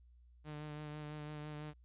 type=tone with vibrato; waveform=sawtooth; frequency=150.4 Hz; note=D3; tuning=42 cents sharp; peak=-40 dBFS; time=0.44-1.74 s; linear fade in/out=50 ms; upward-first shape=sine; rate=6 Hz; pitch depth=22 cents each way; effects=added 60 Hz sine -60 dBFS peak until 1.84 s + resampled to 8000 Hz